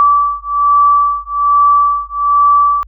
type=beating tone pair; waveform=sine; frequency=1156 / 1157.2 Hz; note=D6 / D6; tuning=-28 / -26 cents; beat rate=1.2 Hz; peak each=-11 dBFS; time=0-2.83 s; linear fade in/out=0 ms; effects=added 50 Hz sine -36 dBFS peak until 2.87 s